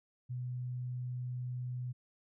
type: tone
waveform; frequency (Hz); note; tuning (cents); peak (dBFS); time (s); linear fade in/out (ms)
sine; 124.7; B2; +17; -36; 0.29-1.93; 20
effects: none